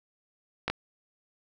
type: clicks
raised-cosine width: 0.3 ms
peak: -12 dBFS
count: 2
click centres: 0.68 / 0.7 s
effects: none

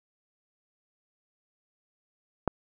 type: click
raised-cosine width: 1 ms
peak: -10 dBFS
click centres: 2.477 s
effects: none

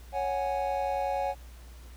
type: chord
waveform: triangle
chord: C# suspended fourth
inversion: none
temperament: equal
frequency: 554.4 / 740 / 830.6 Hz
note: C#5 / F#5 / G#5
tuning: 0 / 0 / 0 cents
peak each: -30 dBFS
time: 0.12-1.35 s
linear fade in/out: 50 ms
effects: added 60 Hz sine -45 dBFS peak until 1.96 s + pink hiss -56 dBFS RMS until 1.96 s

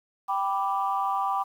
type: chord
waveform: sine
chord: G major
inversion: none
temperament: equal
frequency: 784 / 987.8 / 1174.7 Hz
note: G5 / B5 / D6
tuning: 0 / 0 / 0 cents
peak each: -27 / -29 / -28 dBFS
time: 0.28-1.44 s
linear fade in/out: 20 ms
effects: tanh soft clip ceiling -15 dBFS + 9-bit

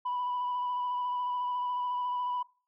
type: tone with vibrato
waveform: sine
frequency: 987.8 Hz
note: B5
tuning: in tune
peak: -28 dBFS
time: 0.05-2.43 s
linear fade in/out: 10 ms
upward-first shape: square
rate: 14 Hz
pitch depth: 13 cents each way
effects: noise-tail reverb RT60 0.4 s tail -22 dB re dry + tanh soft clip ceiling -27 dBFS

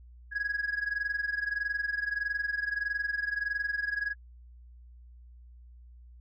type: tone with amplitude modulation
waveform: sine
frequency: 1661.2 Hz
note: G#6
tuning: in tune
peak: -24 dBFS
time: 0.31-4.15 s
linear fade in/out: 50 ms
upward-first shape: sine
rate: 21.6 Hz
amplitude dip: 85%
effects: tanh soft clip ceiling -25 dBFS + added 60 Hz sine -49 dBFS peak until 6.2 s

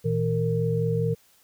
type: tone cluster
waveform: sine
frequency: 115.9 / 160.8 / 459.8 Hz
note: A#2 / E3 / A#4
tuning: -10 / -43 / -24 cents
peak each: -26 dBFS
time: 0.04-1.15 s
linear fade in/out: 20 ms
effects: white hiss -60 dBFS RMS until 1.43 s

